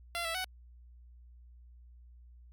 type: tone with pitch steps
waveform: 10% pulse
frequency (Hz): 686 / 660 / 745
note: F5 / E5 / F#5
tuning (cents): -31 / +2 / +12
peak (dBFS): -25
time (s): 0.15-0.444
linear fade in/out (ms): 0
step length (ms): 98
effects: added 60 Hz sine -52 dBFS peak until 2.52 s + MP3 96 kbps